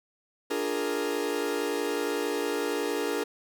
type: chord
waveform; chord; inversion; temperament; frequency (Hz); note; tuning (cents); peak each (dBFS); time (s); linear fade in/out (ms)
40% pulse; Bb dominant seventh; first; equal; 293.7 / 349.2 / 415.3 / 466.2; D4 / F4 / Ab4 / Bb4; 0 / 0 / 0 / 0; -33 / -35 / -31 / -31; 0.5-3.24; 10
effects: none